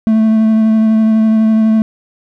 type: tone with vibrato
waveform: triangle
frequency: 220 Hz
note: A3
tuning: in tune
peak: -5 dBFS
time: 0.07-1.82 s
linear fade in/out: 0 ms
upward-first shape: sine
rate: 12 Hz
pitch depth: 14 cents each way
effects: none